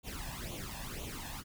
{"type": "noise with flanger", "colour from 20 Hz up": "pink", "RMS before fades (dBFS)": -42, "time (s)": [0.03, 1.44], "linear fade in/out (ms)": 50, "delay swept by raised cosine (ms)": [0.29, 1.17], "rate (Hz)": 2, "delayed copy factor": 0.75, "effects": []}